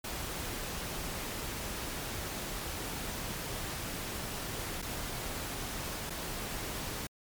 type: noise with dropouts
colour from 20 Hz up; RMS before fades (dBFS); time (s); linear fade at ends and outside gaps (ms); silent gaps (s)
pink; -38; 0.04-7.07; 5; 4.819-4.824 / 6.098-6.103
effects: MP3 96 kbps